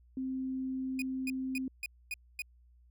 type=tone; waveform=sine; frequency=261.6 Hz; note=C4; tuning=in tune; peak=-33 dBFS; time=0.17-1.68 s; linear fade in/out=2 ms
type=tone bursts; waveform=40% pulse; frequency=2474 Hz; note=D#7; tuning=10 cents flat; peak=-34 dBFS; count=6; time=0.99-2.42 s; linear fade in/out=2 ms; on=30 ms; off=250 ms
effects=added 60 Hz sine -59 dBFS peak until 2.9 s